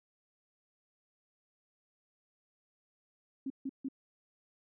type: tone bursts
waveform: sine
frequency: 268.7 Hz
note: C4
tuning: 46 cents sharp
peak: -34 dBFS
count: 3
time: 3.46-3.886 s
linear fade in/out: 5 ms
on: 42 ms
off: 150 ms
effects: none